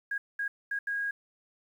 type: tone bursts at uneven times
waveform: sine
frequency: 1638 Hz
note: G#6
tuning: 24 cents flat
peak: -29 dBFS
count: 4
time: 0.11-0.18 / 0.39-0.48 / 0.71-0.79 / 0.87-1.11 s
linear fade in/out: 5 ms
effects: 10-bit